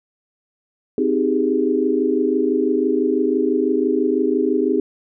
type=chord; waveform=sine; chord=Ab major seventh; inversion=first; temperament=just; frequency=259.6 / 311.5 / 389.3 / 415.3 Hz; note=C4 / Eb4 / G4 / Ab4; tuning=-13 / +2 / -12 / 0 cents; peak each=-21 dBFS; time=0.98-4.8 s; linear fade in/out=2 ms; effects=none